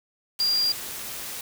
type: tone in noise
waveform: sine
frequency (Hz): 4783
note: D8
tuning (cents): +31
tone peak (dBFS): -20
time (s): 0.4-0.72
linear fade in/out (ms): 2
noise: white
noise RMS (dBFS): -35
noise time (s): 0.39-1.41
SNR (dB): +12
effects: none